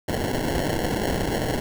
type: noise with sample-and-hold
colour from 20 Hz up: white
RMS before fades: -25 dBFS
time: 0.08-1.6 s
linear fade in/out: 5 ms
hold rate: 1225 Hz
effects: none